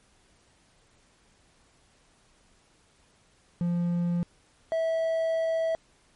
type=tone pair in turn; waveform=triangle; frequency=173.5 / 652 Hz; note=F3 / E5; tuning=-11 / -19 cents; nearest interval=octave + major seventh; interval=2292 cents; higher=second; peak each=-22 dBFS; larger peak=neither; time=3.61-4.23 / 4.72-5.75 s; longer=second; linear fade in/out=0 ms; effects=pink hiss -63 dBFS RMS until 6.15 s + MP3 48 kbps